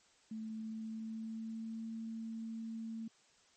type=tone with pitch glide; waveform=sine; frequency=220 to 224.9 Hz; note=A3 to A3; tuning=0 to +38 cents; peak=-40 dBFS; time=0.31-3.08 s; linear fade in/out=5 ms; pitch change=+38 cents; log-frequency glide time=0.53-1.86 s; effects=white hiss -68 dBFS RMS until 3.56 s + MP3 32 kbps